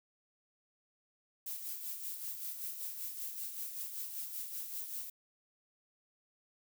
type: noise with tremolo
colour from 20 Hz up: violet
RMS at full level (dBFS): -40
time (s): 1.46-5.1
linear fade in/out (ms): 5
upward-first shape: sine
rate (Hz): 5.2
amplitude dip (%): 50
effects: none